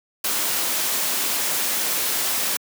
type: noise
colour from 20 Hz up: white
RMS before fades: -23 dBFS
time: 0.24-2.57 s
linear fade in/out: 5 ms
effects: high-pass 200 Hz 12 dB/octave